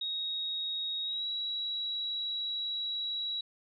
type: tone with pitch glide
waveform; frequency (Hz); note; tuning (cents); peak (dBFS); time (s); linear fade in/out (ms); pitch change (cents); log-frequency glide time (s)
sine; 3767 to 3889; A#7 to B7; +17 to -27; -32; 0.01-3.41; 5; +56; 1.03-1.25
effects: none